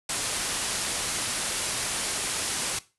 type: low-pass noise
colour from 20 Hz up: white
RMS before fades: -30 dBFS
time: 0.09-2.79 s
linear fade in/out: 5 ms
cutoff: 11000 Hz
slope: 96 dB/octave
effects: noise-tail reverb RT60 0.3 s tail -18 dB re dry